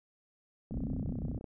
click train, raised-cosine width 2 ms, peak -31 dBFS, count 24, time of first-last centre 0.71-1.442 s, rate 31.4 Hz
white low-pass noise, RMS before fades -36 dBFS, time 0.71-1.39 s, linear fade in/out 5 ms, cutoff 280 Hz, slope 96 dB/octave
effects none

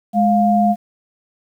sine tone pair together, 209 / 703 Hz, G#3 / F5, +11 / +11 cents, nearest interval octave + major sixth, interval 2100 cents, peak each -14 dBFS, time 0.13-0.76 s, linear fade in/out 50 ms, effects 8-bit

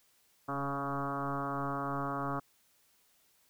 sine tone with frequency modulation, 698.5 Hz, F5, in tune, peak -32 dBFS, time 0.48-2.4 s, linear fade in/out 10 ms, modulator 140 Hz, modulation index 4.5, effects white hiss -69 dBFS RMS until 3.49 s

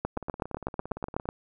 two click trains, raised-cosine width 1 ms, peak -14 / -24 dBFS, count 11 / 20, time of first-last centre 0.05-1.289 / 0.17-1.256 s, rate 8.07 / 17.5 Hz, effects none

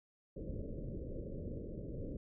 pink low-pass noise, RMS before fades -43 dBFS, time 0.36-2.17 s, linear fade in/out 5 ms, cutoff 580 Hz, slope 96 dB/octave, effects none

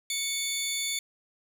20% pulse tone pair together, 2217 / 3520 Hz, C#7 / A7, 0 / 0 cents, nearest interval minor sixth, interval 800 cents, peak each -27 / -25 dBFS, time 0.1-0.99 s, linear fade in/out 2 ms, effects none

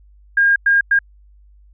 sine tone bursts at uneven times, 1617 Hz, G#6, 47 cents flat, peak -10 dBFS, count 3, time 0.37-0.56 / 0.66-0.81 / 0.91-0.99 s, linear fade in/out 5 ms, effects added 50 Hz sine -45 dBFS peak until 1.73 s

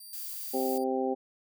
5% pulse tone with tremolo, 4699 Hz, D8, in tune, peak -38 dBFS, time 0-0.84 s, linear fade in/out 5 ms, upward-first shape sine, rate 2.3 Hz, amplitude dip 30%
violet noise, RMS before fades -39 dBFS, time 0.13-0.78 s, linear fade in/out 2 ms
harmonic tone, 130.81 Hz, C3, in tune, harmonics 2 / 3 / 4 / 5 / 6, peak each -32 / -31 / -33 / -44 / -34 dBFS, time 0.53-1.15 s, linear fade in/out 20 ms
effects none

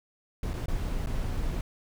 brown noise with dropouts, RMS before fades -30 dBFS, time 0.43-1.61 s, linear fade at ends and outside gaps 2 ms, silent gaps 0.534-0.538 / 0.659-0.682 / 1.061-1.07 s, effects none

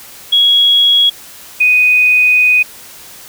sine tone pair in turn, 3325 / 2491 Hz, G#7 / D#7, +1 / +1 cents, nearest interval perfect fourth, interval 500 cents, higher first, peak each -6 dBFS, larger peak neither, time 0.32-1.1 / 1.6-2.63 s, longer second, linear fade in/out 10 ms, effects white hiss -35 dBFS RMS until 3.28 s

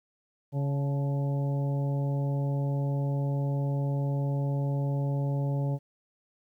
harmonic tone with a mistuned harmonic, 140 Hz, C#3, 18 cents sharp, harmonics 1 / 2 / 3 / 4 / 5 / 6, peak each -26 / -38 / -42 / -39 / -47 / -45 dBFS, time 0.52-5.79 s, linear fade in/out 50 ms, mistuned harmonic 6, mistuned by +50 cents, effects 11-bit

